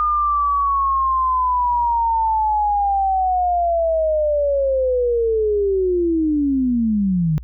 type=linear sweep; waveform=sine; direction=down; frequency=1218 to 148.7 Hz; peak=-15 dBFS; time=0-7.38 s; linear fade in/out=0 ms; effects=added 60 Hz sine -32 dBFS peak until 7.43 s